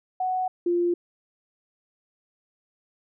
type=tone pair in turn; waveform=sine; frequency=742 / 348.3 Hz; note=F#5 / F4; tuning=+5 / -5 cents; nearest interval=octave + minor second; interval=1310 cents; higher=first; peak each=-23 / -20 dBFS; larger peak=second; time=0.2-0.48 / 0.66-0.94 s; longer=neither; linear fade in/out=5 ms; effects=none